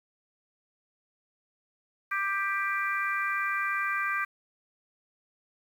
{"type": "harmonic tone", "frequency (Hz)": 394.3, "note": "G4", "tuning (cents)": 10, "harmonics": [3, 4, 5, 6], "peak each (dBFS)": [-31, -31, -34, -35], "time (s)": [2.11, 4.25], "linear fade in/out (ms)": 10, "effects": ["9-bit"]}